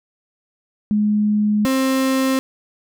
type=tone pair in turn; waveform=sine / 35% pulse; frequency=209.9 / 264.5 Hz; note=G#3 / C4; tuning=+19 / +19 cents; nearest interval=major third; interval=400 cents; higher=second; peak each=-14 dBFS; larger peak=neither; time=0.91-1.65 / 1.65-2.39 s; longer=neither; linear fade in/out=0 ms; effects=none